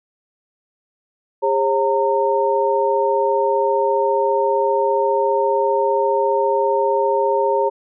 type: tone cluster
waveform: sine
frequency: 405.1 / 540 / 917 Hz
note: G#4 / C#5 / A#5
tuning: -43 / -45 / -29 cents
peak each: -19 dBFS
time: 1.42-7.7 s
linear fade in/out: 20 ms
effects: none